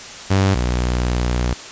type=tone pair in turn; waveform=sawtooth; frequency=96.7 / 60.92 Hz; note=G2 / B1; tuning=-23 / -23 cents; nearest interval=minor sixth; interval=800 cents; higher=first; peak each=-9 / -13 dBFS; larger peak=first; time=0.3-0.55 / 0.55-1.54 s; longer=second; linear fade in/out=10 ms; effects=white hiss -34 dBFS RMS until 1.71 s + resampled to 16000 Hz